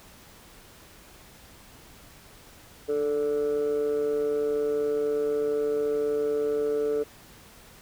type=tone with amplitude modulation; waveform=sine; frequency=440 Hz; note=A4; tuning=in tune; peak=-18 dBFS; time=2.88-7.04 s; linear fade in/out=20 ms; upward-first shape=sine; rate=144 Hz; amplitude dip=75%; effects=tanh soft clip ceiling -20 dBFS + pink hiss -51 dBFS RMS until 7.81 s